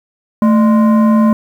sine tone with frequency modulation, 220 Hz, A3, in tune, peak -5 dBFS, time 0.42-1.33 s, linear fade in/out 2 ms, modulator 821 Hz, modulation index 0.48, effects tanh soft clip ceiling -4 dBFS + 7-bit

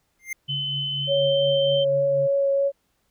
square tone with exponential growth, 2100 Hz, C7, 6 cents sharp, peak -25 dBFS, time 0.19-0.33 s, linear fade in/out 5 ms, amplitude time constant 29 ms
sine tone with pitch glide, 3040 to 3115 Hz, F#7 to G7, +46 to -12 cents, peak -25 dBFS, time 0.48-1.85 s, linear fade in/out 20 ms, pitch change +42 cents, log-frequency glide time 1-1.15 s
sine tone with tremolo, 141.5 Hz, C#3, 36 cents sharp, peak -28 dBFS, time 0.48-2.28 s, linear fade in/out 20 ms, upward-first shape triangle, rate 4.2 Hz, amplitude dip 60%
sine tone with vibrato, 554.4 Hz, C#5, in tune, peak -18 dBFS, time 1.07-2.72 s, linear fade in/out 50 ms, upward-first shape triangle, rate 3.3 Hz, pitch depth 10 cents each way
effects pink hiss -70 dBFS RMS until 3.1 s

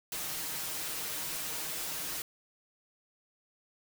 white noise with comb filter, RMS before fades -37 dBFS, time 0.12-2.22 s, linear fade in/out 2 ms, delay 6.4 ms, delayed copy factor +0.75, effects none

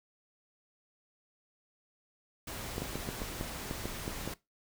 pink noise, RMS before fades -41 dBFS, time 2.47-4.34 s, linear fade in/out 5 ms
clicks, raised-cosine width 2 ms, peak -22 dBFS, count 10, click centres 2.781 / 2.82 / 2.956 / 3.089 / 3.218 / 3.411 / 3.711 / 3.856 / 4.079 / 4.276 s
effects noise-tail reverb RT60 0.2 s tail -19 dB re dry

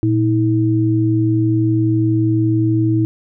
sine tone pair together, 115.9 / 321.3 Hz, A#2 / E4, -10 / -44 cents, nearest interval octave + tritone, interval 1766 cents, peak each -15 dBFS, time 0.03-3.05 s, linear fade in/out 0 ms, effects none

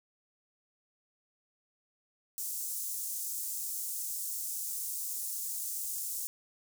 pink high-pass noise, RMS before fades -37 dBFS, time 2.38-6.27 s, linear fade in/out 0 ms, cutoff 7100 Hz, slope 24 dB/octave, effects none

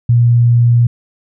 sine tone, 119.2 Hz, A#2, 39 cents sharp, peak -6 dBFS, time 0.09-0.87 s, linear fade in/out 5 ms, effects none

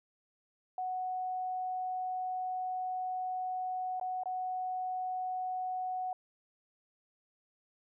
sine tone with dropouts, 740 Hz, F#5, in tune, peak -33 dBFS, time 0.78-6.13 s, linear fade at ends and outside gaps 2 ms, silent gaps 3.998-4.012 / 4.235-4.257 s, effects none

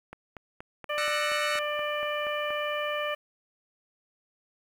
click train, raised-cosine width 0.5 ms, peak -26 dBFS, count 11, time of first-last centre 0.13-2.505 s, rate 4.21 Hz
harmonic tone, 594 Hz, D5, 20 cents sharp, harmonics 1 / 2 / 3 / 4 / 5, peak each -31 / -34 / -36 / -37 / -38 dBFS, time 0.89-3.15 s, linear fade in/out 10 ms
30% pulse chord, F# dominant seventh, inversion third, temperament equal, 1318.5 / 1480 / 1864.7 / 2217 Hz, E6 / F#6 / A#6 / C#7, 0 / 0 / 0 / 0 cents, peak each -32 dBFS, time 0.98-1.59 s, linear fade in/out 0 ms
effects low-pass 10000 Hz 12 dB/octave + 9-bit

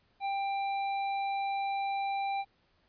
triangle tone with tanh clipping, 790 Hz, G5, 13 cents sharp, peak -32 dBFS, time 0.2-2.45 s, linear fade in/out 50 ms, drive 17 dB, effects pink hiss -70 dBFS RMS until 2.88 s + resampled to 11025 Hz

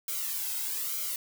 blue noise with flanger, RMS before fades -33 dBFS, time 0.08-1.16 s, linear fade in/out 2 ms, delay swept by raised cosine 1.1 to 1.73 ms, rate 1.1 Hz, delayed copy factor -0.75, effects none

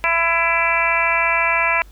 harmonic tone, 334.2 Hz, E4, 24 cents sharp, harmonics 2 / 3 / 4 / 5 / 6 / 7 / 8, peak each -25 / -21 / -25 / -25 / -24 / -19 / -25 dBFS, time 0.04-1.82 s, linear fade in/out 0 ms, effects added 50 Hz sine -40 dBFS peak until 1.91 s + pink hiss -53 dBFS RMS until 1.91 s

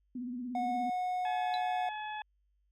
sine tone with vibrato, 246.9 Hz, B3, in tune, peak -36 dBFS, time 0.15-0.9 s, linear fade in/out 5 ms, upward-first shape sine, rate 17 Hz, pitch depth 69 cents each way
triangle tone, 730 Hz, F#5, 24 cents flat, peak -29 dBFS, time 0.55-1.89 s, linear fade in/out 2 ms
harmonic tone, 852 Hz, G#5, 44 cents sharp, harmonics 1 / 2 / 3 / 4, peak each -38 / -44 / -48 / -50 dBFS, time 1.25-2.22 s, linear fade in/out 2 ms
sine tone with exponential decay, 3951 Hz, B7, in tune, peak -33 dBFS, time 1.54-1.61 s, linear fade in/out 0 ms, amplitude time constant 15 ms
effects added 50 Hz sine -70 dBFS peak until 2.71 s

